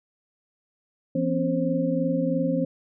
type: tone cluster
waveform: sine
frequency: 170.3 / 250.2 / 273.2 / 530 Hz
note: F3 / B3 / C#4 / C5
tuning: -43 / +23 / -25 / +22 cents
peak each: -27 dBFS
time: 1.15-2.65 s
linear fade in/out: 5 ms
effects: none